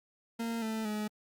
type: tone with pitch steps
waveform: 40% pulse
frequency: 230 / 220.8 / 211.9 Hz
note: A#3 / A3 / G#3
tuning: -23 / +6 / +35 cents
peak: -32 dBFS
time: 0.39-1.08 s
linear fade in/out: 10 ms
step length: 230 ms
effects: Opus 48 kbps